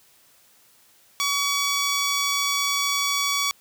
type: tone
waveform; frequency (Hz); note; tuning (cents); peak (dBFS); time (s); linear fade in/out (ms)
10% pulse; 1133; C#6; +37; -13; 1.2-3.51; 0
effects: white hiss -57 dBFS RMS until 3.6 s + high-pass 60 Hz 12 dB/octave